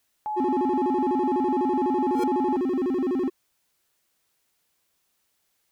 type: tone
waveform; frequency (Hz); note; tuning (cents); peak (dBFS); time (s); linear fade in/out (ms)
sine; 850; G#5; +40; -26; 0.26-2.56; 0
type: tone with vibrato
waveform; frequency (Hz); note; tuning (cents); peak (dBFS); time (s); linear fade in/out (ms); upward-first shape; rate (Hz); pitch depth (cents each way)
triangle; 309.3; D#4; -10; -20; 0.36-3.3; 20; square; 12; 280
type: tone with exponential growth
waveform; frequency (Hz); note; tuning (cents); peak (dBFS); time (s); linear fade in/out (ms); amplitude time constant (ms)
square; 466.2; A#4; 0; -27; 2.06-2.24; 5; 37
effects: white hiss -72 dBFS RMS until 5.71 s